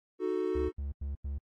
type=chord; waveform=triangle; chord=D# diminished; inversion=none; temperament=equal; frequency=311.1 / 370 / 440 Hz; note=D#4 / F#4 / A4; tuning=0 / 0 / 0 cents; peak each=-34 / -29 / -33 dBFS; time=0.19-0.72 s; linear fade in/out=50 ms
type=tone bursts; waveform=triangle; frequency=70.4 Hz; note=C#2; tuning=27 cents sharp; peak=-31 dBFS; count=4; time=0.55-1.383 s; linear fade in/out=5 ms; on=140 ms; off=91 ms
effects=AAC 32 kbps